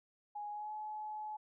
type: tone with pitch glide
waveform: sine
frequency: 830.6 to 853 Hz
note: G#5 to G#5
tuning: 0 to +46 cents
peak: -40 dBFS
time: 0.35-1.37 s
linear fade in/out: 10 ms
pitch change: +46 cents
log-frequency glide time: 0.51-0.72 s
effects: none